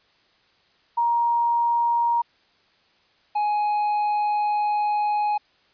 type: tone pair in turn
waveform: sine / triangle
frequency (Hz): 941 / 835.7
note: A#5 / G#5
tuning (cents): +16 / +11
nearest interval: major second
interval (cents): 205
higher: first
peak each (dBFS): -18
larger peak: neither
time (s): 0.97-2.22 / 3.35-5.38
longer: second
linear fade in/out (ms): 10
effects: white hiss -61 dBFS RMS until 5.73 s + resampled to 11025 Hz